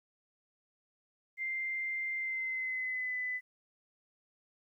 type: tone with pitch glide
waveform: sine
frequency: 2093 to 2003 Hz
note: C7 to B6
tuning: 0 to +24 cents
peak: -33 dBFS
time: 1.37-3.41 s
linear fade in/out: 50 ms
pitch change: -76 cents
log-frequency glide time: 2.16-3.16 s
effects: 12-bit